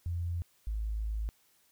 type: tone pair in turn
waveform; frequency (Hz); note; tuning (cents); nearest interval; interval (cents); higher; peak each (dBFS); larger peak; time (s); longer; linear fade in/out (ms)
sine; 86 / 53.78; F2 / A1; -26 / -39; minor sixth; 813; first; -31 / -31; neither; 0.06-0.42 / 0.67-1.29; second; 0
effects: white hiss -68 dBFS RMS until 1.71 s